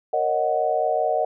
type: chord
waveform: sine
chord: D# minor seventh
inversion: second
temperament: equal with one note detuned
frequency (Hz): 466.2 / 554.4 / 619.7 / 740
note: A#4 / C#5 / D#5 / F#5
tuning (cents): 0 / 0 / -7 / 0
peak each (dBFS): -27 / -28 / -23 / -23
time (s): 0.13-1.25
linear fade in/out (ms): 5
effects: none